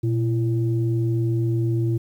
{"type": "tone pair together", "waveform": "sine", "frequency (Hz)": [119.1, 336.9], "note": ["A#2", "E4"], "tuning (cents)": [38, 38], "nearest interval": "octave + tritone", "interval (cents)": 1800, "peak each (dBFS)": [-19, -25], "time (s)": [0.03, 1.98], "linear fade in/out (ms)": 10, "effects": ["tanh soft clip ceiling -11 dBFS", "9-bit"]}